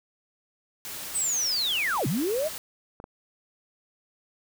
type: noise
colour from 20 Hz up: white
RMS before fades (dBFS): -37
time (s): 0.85-2.58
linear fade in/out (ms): 0
type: linear two-way sweep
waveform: sine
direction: down then up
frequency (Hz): 8372 to 116.54 to 656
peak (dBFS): -24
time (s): 1.14-2.49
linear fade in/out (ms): 20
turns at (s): 2.07
type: clicks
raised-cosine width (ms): 1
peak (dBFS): -27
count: 2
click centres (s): 3.001 / 3.041
effects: none